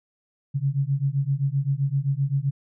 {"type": "beating tone pair", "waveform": "sine", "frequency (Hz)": [134.8, 142.5], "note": ["C#3", "C#3"], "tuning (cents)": [-48, 48], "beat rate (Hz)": 7.7, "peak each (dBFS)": -24, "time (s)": [0.54, 2.51], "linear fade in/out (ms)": 20, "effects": []}